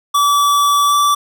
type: tone with pitch glide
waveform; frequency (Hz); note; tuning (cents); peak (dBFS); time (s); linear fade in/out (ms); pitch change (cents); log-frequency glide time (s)
square; 1152 to 1160.7; D6 to D6; -34 to -21; -11; 0.14-1.15; 10; +13; 0.86-0.94
effects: none